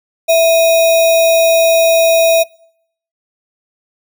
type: tone with sample-and-hold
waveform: sine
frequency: 659.3 Hz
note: E5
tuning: in tune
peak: -6 dBFS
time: 0.28-2.44 s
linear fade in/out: 20 ms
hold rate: 3150 Hz
effects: noise-tail reverb RT60 0.7 s tail -26 dB re dry